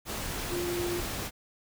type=tone in noise; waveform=sine; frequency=349.7 Hz; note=F4; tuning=2 cents sharp; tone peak=-30 dBFS; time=0.49-1.03 s; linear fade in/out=50 ms; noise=pink; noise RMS=-35 dBFS; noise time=0.05-1.31 s; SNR=+2 dB; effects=none